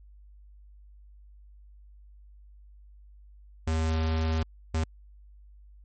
square tone bursts at uneven times, 80 Hz, D#2, 49 cents sharp, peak -25 dBFS, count 2, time 3.67-4.43 / 4.74-4.84 s, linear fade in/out 5 ms, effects added 50 Hz sine -49 dBFS peak until 5.84 s + MP3 32 kbps

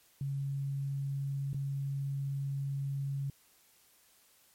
sine tone with dropouts, 138.59 Hz, C#3, in tune, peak -32 dBFS, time 0.21-3.3 s, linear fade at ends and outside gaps 2 ms, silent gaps 1.532-1.544 s, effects white hiss -65 dBFS RMS until 4.54 s + MP3 64 kbps

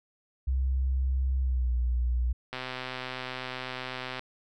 sine tone with pitch glide, 65.41 to 60.68 Hz, C2 to B1, 0 to -30 cents, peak -24 dBFS, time 0.47-2.33 s, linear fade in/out 10 ms, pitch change -130 cents, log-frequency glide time 1.4-1.72 s
click train, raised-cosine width 0.3 ms, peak -19 dBFS, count 214, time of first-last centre 2.53-4.194 s, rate 128 Hz
effects none

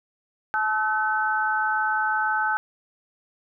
sine tone cluster, 862 / 1294 / 1520 Hz, A5 / E6 / F#6, -36 / -32 / +46 cents, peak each -25 / -28 / -24 dBFS, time 0.54-2.57 s, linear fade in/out 0 ms, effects none

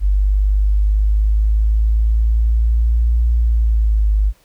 sine exponential two-way sweep, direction up then down, 48.99 to 58.27 to 50.4 Hz, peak -11 dBFS, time 0-4.33 s, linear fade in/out 50 ms, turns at 3.31 s, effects pink hiss -55 dBFS RMS until 4.44 s

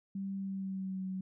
sine tone with pitch glide, 195.1 to 188.13 Hz, G3 to F#3, -8 to +29 cents, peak -35 dBFS, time 0.15-1.21 s, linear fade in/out 5 ms, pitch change -63 cents, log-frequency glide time 0.36-1.06 s, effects none

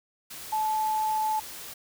sine tone in noise, 867 Hz, A5, 26 cents flat, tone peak -24 dBFS, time 0.52-1.4 s, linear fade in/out 10 ms, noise white, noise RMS -41 dBFS, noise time 0.3-1.74 s, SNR +14 dB, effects none

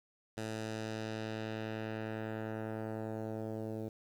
10% pulse tone with low-pass filter sweep, 110 Hz, A2, in tune, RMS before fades -40 dBFS, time 0.37-3.89 s, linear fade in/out 5 ms, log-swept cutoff 9500 to 490 Hz, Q 0.98, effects 10-bit

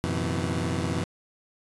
20% pulse tone cluster, 89.7 / 112.3 / 127.1 / 162 Hz, F2 / A2 / C3 / E3, +47 / +36 / -50 / -30 cents, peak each -25 / -31 / -27 / -26 dBFS, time 0.04-1.04 s, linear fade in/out 0 ms, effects resampled to 24000 Hz

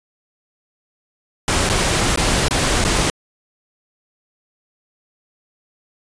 pink noise with dropouts, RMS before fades -17 dBFS, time 1.48-3.1 s, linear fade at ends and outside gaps 1 ms, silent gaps 1.691-1.698 / 2.16-2.174 / 2.483-2.509 / 2.841-2.849 s, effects resampled to 22050 Hz

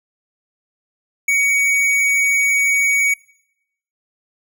sine tone with tanh clipping, 2247 Hz, C#7, 23 cents sharp, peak -15 dBFS, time 1.28-3.14 s, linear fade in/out 5 ms, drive 15 dB, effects noise-tail reverb RT60 0.8 s tail -23 dB re dry

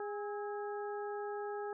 harmonic tone with a mistuned harmonic, 411.4 Hz, G#4, 16 cents flat, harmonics 1 / 2 / 3 / 4, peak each -39 / -43 / -49 / -51 dBFS, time 0-1.73 s, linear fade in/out 2 ms, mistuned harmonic 3, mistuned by +74 cents, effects none

